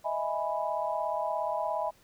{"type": "chord", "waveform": "sine", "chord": "E major seventh", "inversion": "third", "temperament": "equal", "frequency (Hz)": [622.3, 659.3, 830.6, 987.8], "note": ["D#5", "E5", "G#5", "B5"], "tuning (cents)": [0, 0, 0, 0], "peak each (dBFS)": -34, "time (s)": [0.04, 1.91], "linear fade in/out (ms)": 20, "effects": ["pink hiss -62 dBFS RMS until 2.03 s"]}